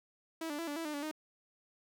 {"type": "tone with pitch steps", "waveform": "sawtooth", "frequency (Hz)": [325.4, 293.2, 333.7, 290.3, 329.4, 301, 287.2, 308.9], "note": ["E4", "D4", "E4", "D4", "E4", "D4", "D4", "D#4"], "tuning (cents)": [-22, -3, 21, -20, -1, 43, -39, -12], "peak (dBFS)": -33, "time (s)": [0.41, 1.114], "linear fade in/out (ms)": 5, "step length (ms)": 88, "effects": []}